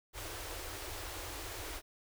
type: band-stop noise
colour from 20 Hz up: pink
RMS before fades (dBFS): -43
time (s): 0.13-1.82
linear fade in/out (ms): 50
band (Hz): 110 to 290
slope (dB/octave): 96
effects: none